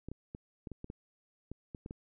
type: clicks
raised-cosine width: 3 ms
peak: -29 dBFS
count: 11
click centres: 0.086 / 0.116 / 0.349 / 0.672 / 0.717 / 0.844 / 0.901 / 1.516 / 1.748 / 1.861 / 1.909 s
effects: none